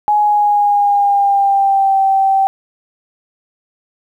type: tone with pitch glide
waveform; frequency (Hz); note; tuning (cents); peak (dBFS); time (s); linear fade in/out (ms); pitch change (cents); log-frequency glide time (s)
sine; 837 to 776.5; G#5 to G5; +13 to -17; -9; 0.08-2.47; 0; -130; 0.19-1.99
effects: 8-bit